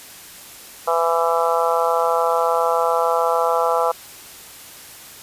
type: harmonic tone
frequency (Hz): 166.9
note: E3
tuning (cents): +22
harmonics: 3 / 4 / 5 / 6 / 7 / 8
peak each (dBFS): -21 / -22 / -23 / -24 / -24 / -25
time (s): 0.87-3.92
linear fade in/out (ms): 10
effects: white hiss -40 dBFS RMS until 5.22 s + resampled to 32000 Hz